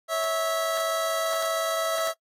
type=tone pair together; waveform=25% pulse; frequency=554.4 / 653.1 Hz; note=C#5 / E5; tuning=0 / -16 cents; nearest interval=minor third; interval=284 cents; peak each=-30 / -21 dBFS; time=0.08-2.14 s; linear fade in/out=50 ms; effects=noise-tail reverb RT60 0.1 s tail -24 dB re dry + AAC 48 kbps